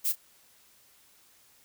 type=noise with echo; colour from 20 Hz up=violet; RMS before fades=-27 dBFS; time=0.04-0.13 s; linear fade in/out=20 ms; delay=29 ms; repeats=1; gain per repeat=-15 dB; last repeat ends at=0.159 s; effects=white hiss -61 dBFS RMS until 1.64 s